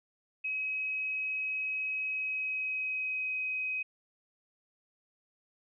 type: tone with pitch glide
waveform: sine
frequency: 2546 to 2524 Hz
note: D#7 to D#7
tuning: +39 to +24 cents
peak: -31 dBFS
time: 0.44-3.83 s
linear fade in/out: 10 ms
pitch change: -15 cents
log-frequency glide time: 2.06-3.35 s
effects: none